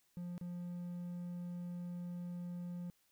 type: tone with dropouts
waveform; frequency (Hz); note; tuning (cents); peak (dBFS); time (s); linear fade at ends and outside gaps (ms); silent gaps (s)
triangle; 175.8; F3; +12; -39; 0.17-2.9; 0; 0.379-0.412
effects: white hiss -75 dBFS RMS until 3.11 s